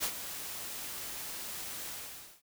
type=noise with ADSR envelope; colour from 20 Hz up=white; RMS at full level=-31 dBFS; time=0-2.42 s; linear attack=36 ms; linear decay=74 ms; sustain=-10 dB; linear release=530 ms; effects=none